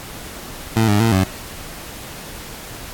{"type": "tone with pitch steps", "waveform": "20% pulse", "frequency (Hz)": [111.8, 102.9, 113.9, 94.7], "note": ["A2", "G#2", "A#2", "F#2"], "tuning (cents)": [28, -16, -40, 41], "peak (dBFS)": -8, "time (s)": [0.76, 1.24], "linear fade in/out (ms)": 5, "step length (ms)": 120, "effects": ["pink hiss -34 dBFS RMS until 2.93 s", "AAC 64 kbps"]}